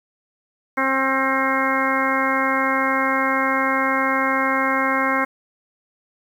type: harmonic tone with a mistuned harmonic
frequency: 267.1 Hz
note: C4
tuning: 36 cents sharp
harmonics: 1 / 2 / 3 / 4 / 5 / 6 / 7 / 8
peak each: -25 / -26 / -28 / -23 / -26 / -26 / -28 / -25 dBFS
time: 0.77-5.25 s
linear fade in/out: 10 ms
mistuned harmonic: 6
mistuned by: -18 cents
effects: 8-bit